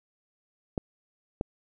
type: clicks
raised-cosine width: 2 ms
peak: -15 dBFS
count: 2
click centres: 0.778 / 1.411 s
effects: none